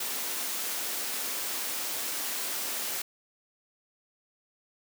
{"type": "high-pass noise", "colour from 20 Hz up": "white", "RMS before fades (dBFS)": -33, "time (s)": [0, 3.02], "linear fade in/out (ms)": 5, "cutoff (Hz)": 220, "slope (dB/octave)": 24, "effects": []}